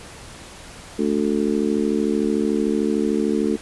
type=harmonic tone; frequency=73.42 Hz; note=D2; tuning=in tune; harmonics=3 / 4 / 5 / 6; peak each=-22 / -23 / -24 / -25 dBFS; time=0.98-3.57 s; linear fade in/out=20 ms; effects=pink hiss -40 dBFS RMS until 3.61 s + resampled to 24000 Hz